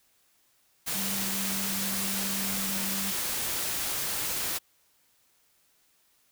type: tone in noise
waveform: sine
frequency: 195.4 Hz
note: G3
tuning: 5 cents flat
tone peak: -35 dBFS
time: 0.94-3.12 s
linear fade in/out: 20 ms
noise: white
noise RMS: -31 dBFS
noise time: 0.86-4.59 s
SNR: -7 dB
effects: white hiss -67 dBFS RMS until 6.31 s